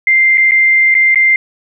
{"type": "tone with dropouts", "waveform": "sine", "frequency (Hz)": 2093, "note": "C7", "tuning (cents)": 0, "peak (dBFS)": -6, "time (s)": [0.07, 1.36], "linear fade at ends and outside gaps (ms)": 2, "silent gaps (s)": [[0.374, 0.379], [0.511, 0.518], [0.943, 0.95], [1.146, 1.157]], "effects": []}